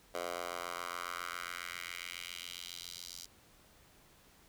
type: tone with high-pass filter sweep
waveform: 10% pulse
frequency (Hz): 87.31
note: F2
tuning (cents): 0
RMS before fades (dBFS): -43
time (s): 0.14-3.26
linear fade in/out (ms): 10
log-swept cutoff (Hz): 610 to 5100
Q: 2
effects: pink hiss -63 dBFS RMS until 4.48 s